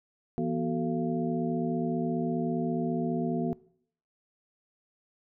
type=tone cluster; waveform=sine; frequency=167 / 241.9 / 372.1 / 441.5 / 687 Hz; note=E3 / B3 / F#4 / A4 / F5; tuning=+23 / -36 / +10 / +6 / -29 cents; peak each=-33 / -30 / -33 / -37 / -38 dBFS; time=0.38-3.53 s; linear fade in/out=0 ms; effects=noise-tail reverb RT60 0.6 s tail -21 dB re dry